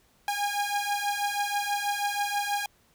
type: beating tone pair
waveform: sawtooth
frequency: 813 / 819.2 Hz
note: G#5 / G#5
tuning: -37 / -24 cents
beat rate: 6.2 Hz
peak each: -26 dBFS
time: 0.28-2.66 s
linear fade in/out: 2 ms
effects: pink hiss -64 dBFS RMS until 2.94 s